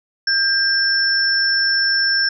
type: tone pair together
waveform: sine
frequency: 1597 / 5376 Hz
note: G6 / E8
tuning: +32 / +33 cents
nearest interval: octave + major sixth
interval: 2101 cents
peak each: -17 dBFS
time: 0.27-2.29 s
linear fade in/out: 5 ms
effects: none